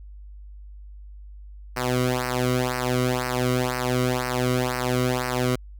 sawtooth tone with flanger, 125.6 Hz, B2, 30 cents sharp, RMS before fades -24 dBFS, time 1.76-5.56 s, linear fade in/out 10 ms, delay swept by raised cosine 0.28 to 1.19 ms, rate 2 Hz, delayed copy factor -0.9, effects added 50 Hz sine -39 dBFS peak until 5.79 s

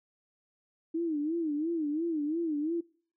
sine tone with vibrato, 314.7 Hz, D#4, 20 cents sharp, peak -28 dBFS, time 0.94-2.81 s, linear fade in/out 10 ms, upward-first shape sine, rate 2.9 Hz, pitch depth 140 cents each way, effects noise-tail reverb RT60 0.5 s tail -23 dB re dry

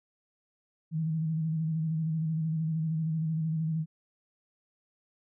sine tone with vibrato, 159.5 Hz, D#3, 43 cents sharp, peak -27 dBFS, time 0.91-3.86 s, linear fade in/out 50 ms, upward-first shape square, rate 13 Hz, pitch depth 35 cents each way, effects none

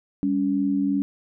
sine tone pair together, 198.7 / 281.4 Hz, G3 / C#4, +24 / +26 cents, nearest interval tritone, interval 602 cents, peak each -25 / -21 dBFS, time 0.23-1.02 s, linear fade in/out 0 ms, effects none

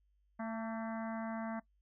harmonic tone with a mistuned harmonic, 223.8 Hz, A3, 30 cents sharp, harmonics 1 / 3 / 4 / 5 / 6 / 7 / 8 / 9, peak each -39 / -44 / -47 / -49 / -54 / -52 / -57 / -56 dBFS, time 0.39-1.6 s, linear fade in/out 10 ms, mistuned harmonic 5, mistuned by +33 cents, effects noise-tail reverb RT60 0.1 s tail -19 dB re dry + added 50 Hz sine -70 dBFS peak until 1.81 s

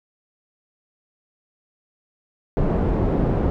pink low-pass noise, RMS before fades -20 dBFS, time 2.57-3.5 s, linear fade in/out 0 ms, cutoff 560 Hz, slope 12 dB/octave, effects none

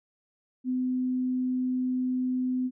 sine tone, 254.2 Hz, C4, 50 cents flat, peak -25 dBFS, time 0.64-2.71 s, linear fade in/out 50 ms, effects none

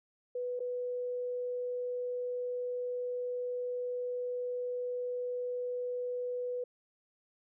sine tone with dropouts, 493.9 Hz, B4, in tune, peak -33 dBFS, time 0.35-6.64 s, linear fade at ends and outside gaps 5 ms, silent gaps 0.594-0.602 s, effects none

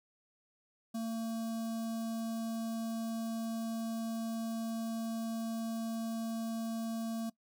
square tone with notch filter, 226.4 Hz, A3, 50 cents sharp, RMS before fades -37 dBFS, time 0.94-7.3 s, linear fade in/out 10 ms, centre 2100 Hz, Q 0.63, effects noise-tail reverb RT60 0.1 s tail -21 dB re dry

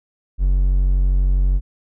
triangle tone, 46.25 Hz, F#1, in tune, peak -11 dBFS, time 0.38-1.61 s, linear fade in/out 50 ms, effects none

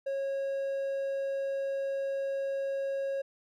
triangle tone, 547 Hz, C#5, 23 cents flat, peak -28 dBFS, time 0.06-3.22 s, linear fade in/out 10 ms, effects none

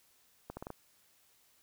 accelerating click train, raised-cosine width 1 ms, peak -27 dBFS, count 5, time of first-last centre 0.5-0.703 s, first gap 70 ms, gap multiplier 0.79, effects white hiss -68 dBFS RMS until 1.62 s

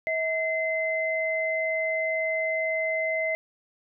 sine tone pair together, 642 / 2060 Hz, E5 / C7, -46 / -28 cents, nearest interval octave + minor sixth, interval 2018 cents, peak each -27 dBFS, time 0.07-3.35 s, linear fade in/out 0 ms, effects none

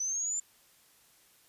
sine linear sweep, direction up, 5970 to 7220 Hz, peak -30 dBFS, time 0-0.4 s, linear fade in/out 5 ms, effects white hiss -63 dBFS RMS until 1.48 s + resampled to 32000 Hz

